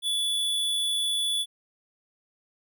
square tone, 3441 Hz, A7, 39 cents flat, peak -25 dBFS, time 0.02-1.46 s, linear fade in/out 50 ms, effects none

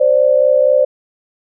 sine tone pair together, 523.2 / 587.3 Hz, C5 / D5, 0 / 0 cents, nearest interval major second, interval 200 cents, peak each -11 dBFS, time 0-0.85 s, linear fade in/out 10 ms, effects none

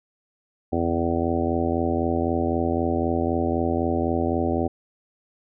harmonic tone with a mistuned harmonic, 83.9 Hz, E2, 31 cents sharp, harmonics 1 / 2 / 3 / 4 / 5 / 6 / 7 / 8 / 9, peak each -28 / -35 / -26 / -27 / -29 / -34 / -30 / -36 / -30 dBFS, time 0.72-4.68 s, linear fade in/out 10 ms, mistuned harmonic 1, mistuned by +41 cents, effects none

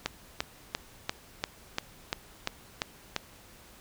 click train, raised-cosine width 0.2 ms, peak -11 dBFS, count 10, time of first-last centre 0.06-3.163 s, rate 2.9 Hz, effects pink hiss -54 dBFS RMS until 3.8 s

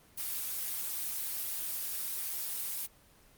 blue noise, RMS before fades -36 dBFS, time 0.17-2.87 s, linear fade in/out 20 ms, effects pink hiss -61 dBFS RMS until 3.37 s + Opus 24 kbps

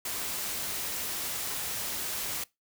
white noise, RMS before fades -34 dBFS, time 0.05-2.44 s, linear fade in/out 5 ms, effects noise-tail reverb RT60 0.2 s tail -22 dB re dry

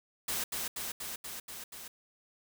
white noise with echo, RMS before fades -34 dBFS, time 0.28-0.44 s, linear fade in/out 5 ms, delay 240 ms, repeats 6, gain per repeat -2 dB, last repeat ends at 1.88 s, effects none

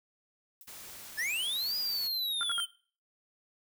violet noise with exponential decay, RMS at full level -47 dBFS, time 0.61-0.71 s, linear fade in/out 1 ms, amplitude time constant 21 ms
white noise, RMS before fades -47 dBFS, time 0.67-2.08 s, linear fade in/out 10 ms
square linear two-way sweep, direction up then down, 1661.2 to 4950 to 3042 Hz, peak -31 dBFS, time 1.17-2.66 s, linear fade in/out 20 ms, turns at 1.77 s
sine tone bursts, 1396.9 Hz, F6, in tune, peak -31 dBFS, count 3, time 2.41-2.601 s, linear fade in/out 0 ms, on 21 ms, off 64 ms
effects noise-tail reverb RT60 0.4 s tail -19 dB re dry

